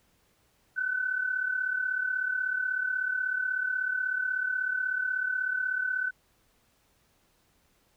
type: tone pair together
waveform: sine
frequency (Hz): 1480 / 1516.3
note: F#6 / F#6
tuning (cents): 0 / +42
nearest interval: unison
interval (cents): 42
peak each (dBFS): -33 / -28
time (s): 0.76-6.11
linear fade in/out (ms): 20
effects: pink hiss -68 dBFS RMS until 7.96 s